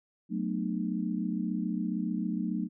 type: chord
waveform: sine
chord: B dominant seventh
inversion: second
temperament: equal with one note detuned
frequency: 185 / 220 / 246.9 / 304 Hz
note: F#3 / A3 / B3 / D#4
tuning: 0 / 0 / 0 / -40 cents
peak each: -33 / -33 / -37 / -36 dBFS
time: 0.29-2.69 s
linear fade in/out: 50 ms
effects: none